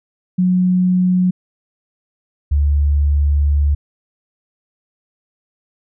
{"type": "tone pair in turn", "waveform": "sine", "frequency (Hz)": [182.3, 72.35], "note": ["F#3", "D2"], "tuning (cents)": [-25, -25], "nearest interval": "octave + major third", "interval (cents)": 1600, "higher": "first", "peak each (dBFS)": -11, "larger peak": "neither", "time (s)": [[0.38, 1.31], [2.51, 3.75]], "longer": "second", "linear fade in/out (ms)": 10, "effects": []}